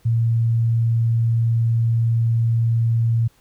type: tone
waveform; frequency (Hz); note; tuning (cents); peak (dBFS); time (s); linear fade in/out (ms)
sine; 115.2; A#2; -20; -15; 0.05-3.28; 10
effects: pink hiss -58 dBFS RMS until 3.4 s